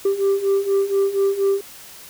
sine beating tone pair, 391.2 / 395.4 Hz, G4 / G4, -4 / +15 cents, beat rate 4.2 Hz, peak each -19 / -16 dBFS, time 0.05-1.61 s, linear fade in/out 5 ms, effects tanh soft clip ceiling -13 dBFS + white hiss -41 dBFS RMS until 2.09 s

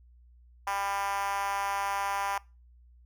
5% pulse tone with high-pass filter, 198.8 Hz, G3, 25 cents sharp, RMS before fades -31 dBFS, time 0.67-2.38 s, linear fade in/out 2 ms, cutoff 870 Hz, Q 5.5, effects noise-tail reverb RT60 0.3 s tail -24 dB re dry + added 60 Hz sine -54 dBFS peak until 3.05 s

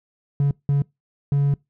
triangle tone bursts at uneven times, 141.5 Hz, C#3, 36 cents sharp, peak -13 dBFS, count 3, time 0.4-0.51 / 0.69-0.82 / 1.32-1.54 s, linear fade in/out 2 ms, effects noise-tail reverb RT60 0.2 s tail -26 dB re dry + tanh soft clip ceiling -10 dBFS

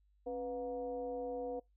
sine tone with frequency modulation, 493.9 Hz, B4, in tune, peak -37 dBFS, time 0.26-1.6 s, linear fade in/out 10 ms, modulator 222 Hz, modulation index 0.76, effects noise-tail reverb RT60 0.2 s tail -26 dB re dry + added 50 Hz sine -68 dBFS peak until 1.76 s

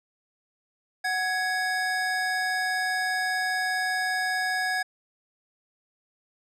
square tone pair together, 743 / 1668 Hz, F#5 / G#6, +7 / +7 cents, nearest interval octave + major second, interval 1400 cents, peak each -30 / -27 dBFS, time 1.04-4.83 s, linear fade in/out 10 ms, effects low-pass 9000 Hz 12 dB/octave

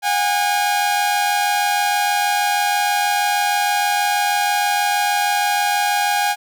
sawtooth tone pair together, 729.7 / 816 Hz, F#5 / G#5, -24 / -31 cents, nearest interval major second, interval 193 cents, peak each -19 / -13 dBFS, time 0.02-6.36 s, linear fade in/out 50 ms, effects none

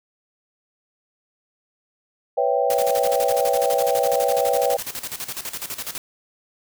sine chord, C# half-diminished seventh, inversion third, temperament equal, 493.9 / 554.4 / 659.3 / 784 Hz, B4 / C#5 / E5 / G5, 0 / 0 / 0 / 0 cents, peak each -22 / -22 / -25 / -23 dBFS, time 2.37-4.77 s, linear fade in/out 10 ms
white noise with tremolo, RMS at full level -29 dBFS, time 2.7-5.98 s, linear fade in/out 2 ms, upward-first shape square, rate 12 Hz, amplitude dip 75%
effects none

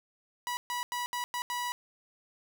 sawtooth tone bursts at uneven times, 976 Hz, B5, 21 cents flat, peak -28 dBFS, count 6, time 0.47-0.57 / 0.7-0.83 / 0.92-1.06 / 1.13-1.24 / 1.34-1.42 / 1.5-1.72 s, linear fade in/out 0 ms, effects none

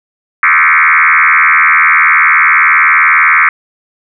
sine tone with frequency modulation, 1727 Hz, A6, 33 cents flat, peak -4 dBFS, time 0.43-3.49 s, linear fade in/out 2 ms, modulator 80.4 Hz, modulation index 7, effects none

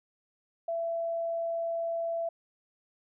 sine tone, 669 Hz, E5, 25 cents sharp, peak -29 dBFS, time 0.68-2.29 s, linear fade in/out 5 ms, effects none

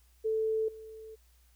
sine tone with level steps, 440 Hz, A4, in tune, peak -27 / -44 dBFS, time 0.24-1.16 s, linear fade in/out 20 ms, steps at 0.68 s, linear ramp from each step 5 ms, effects added 60 Hz sine -61 dBFS peak until 1.55 s + white hiss -69 dBFS RMS until 1.55 s

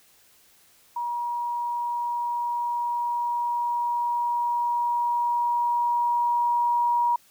sine tone with level ramp, 955 Hz, A#5, 42 cents sharp, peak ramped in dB -26 to -19 dBFS, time 0.96-7.16 s, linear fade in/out 5 ms, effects white hiss -58 dBFS RMS until 7.3 s

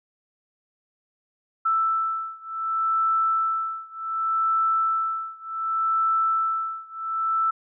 sine beating tone pair, 1323 / 1323.67 Hz, E6 / E6, +6 / +7 cents, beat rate 0.67 Hz, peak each -24 / -25 dBFS, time 1.65-7.51 s, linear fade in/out 10 ms, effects none

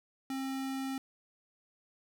square tone, 267.2 Hz, C4, 36 cents sharp, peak -35 dBFS, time 0.3-0.98 s, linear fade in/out 2 ms, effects none

